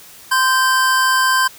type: tone pair together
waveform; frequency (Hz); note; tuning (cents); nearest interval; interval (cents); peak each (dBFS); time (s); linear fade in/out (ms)
square; 1033.4 / 1568; C6 / G6; -22 / 0; perfect fifth; 722; -16; 0.31-1.48; 10
effects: white hiss -41 dBFS RMS until 1.58 s